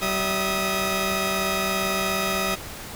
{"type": "tone cluster", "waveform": "15% pulse", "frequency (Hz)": [191.7, 651, 1245], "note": ["G3", "E5", "D#6"], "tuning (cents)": [-38, -22, 1], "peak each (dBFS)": -21, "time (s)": [0.01, 2.56], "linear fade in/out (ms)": 20, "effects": ["pink hiss -37 dBFS RMS until 2.95 s"]}